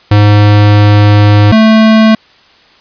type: tone pair in turn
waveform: square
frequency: 103.83 / 220 Hz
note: G#2 / A3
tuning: 0 / 0 cents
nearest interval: octave + minor second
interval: 1300 cents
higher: second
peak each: -3 dBFS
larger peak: neither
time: 0.11-1.52 / 1.52-2.15 s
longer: first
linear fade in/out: 5 ms
effects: white hiss -43 dBFS RMS until 2.8 s + resampled to 11025 Hz